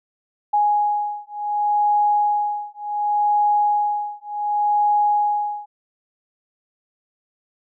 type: beating tone pair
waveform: sine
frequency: 830.6 / 831.28 Hz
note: G#5 / G#5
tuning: 0 / +1 cents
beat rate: 0.68 Hz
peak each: -20 dBFS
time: 0.53-5.66 s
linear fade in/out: 10 ms
effects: none